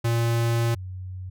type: tone pair in turn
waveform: square / sine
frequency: 116.54 / 92.5 Hz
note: A#2 / F#2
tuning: 0 / 0 cents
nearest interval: major third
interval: 400 cents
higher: first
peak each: -21 / -32 dBFS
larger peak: first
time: 0.04-0.75 / 0.75-1.3 s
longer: first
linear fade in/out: 10 ms
effects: none